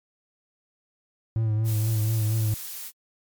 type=tone with vibrato; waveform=triangle; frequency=109.7 Hz; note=A2; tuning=5 cents flat; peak=-19 dBFS; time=1.36-2.54 s; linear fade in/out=0 ms; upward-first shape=triangle; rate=4.2 Hz; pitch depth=52 cents each way
type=noise; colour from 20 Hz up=blue; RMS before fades=-36 dBFS; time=1.64-2.92 s; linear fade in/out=50 ms
effects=MP3 96 kbps